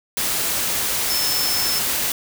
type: tone in noise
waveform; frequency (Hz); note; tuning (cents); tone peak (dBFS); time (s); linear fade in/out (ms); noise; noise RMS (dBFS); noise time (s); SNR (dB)
sine; 5274; E8; 0; -22; 1.1-1.79; 2; white; -22; 0.17-2.12; -3
effects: none